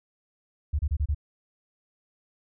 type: tone bursts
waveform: sine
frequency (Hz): 73.42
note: D2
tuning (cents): 0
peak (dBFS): -22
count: 5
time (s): 0.73-1.147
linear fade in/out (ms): 10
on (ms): 61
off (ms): 28
effects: none